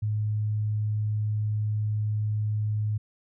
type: tone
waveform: sine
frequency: 106.4 Hz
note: G#2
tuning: 42 cents sharp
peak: -24 dBFS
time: 0.02-2.98 s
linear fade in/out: 10 ms
effects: none